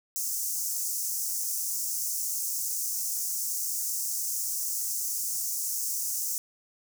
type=high-pass noise; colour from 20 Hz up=pink; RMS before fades=-31 dBFS; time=0.16-6.38 s; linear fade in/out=0 ms; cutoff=5700 Hz; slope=48 dB/octave; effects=none